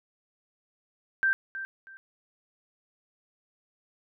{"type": "tone with echo", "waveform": "sine", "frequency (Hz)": 1568, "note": "G6", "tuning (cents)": 0, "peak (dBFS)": -21, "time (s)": [1.23, 1.33], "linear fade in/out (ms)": 0, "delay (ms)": 320, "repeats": 2, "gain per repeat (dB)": -12, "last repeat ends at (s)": 1.97, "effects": []}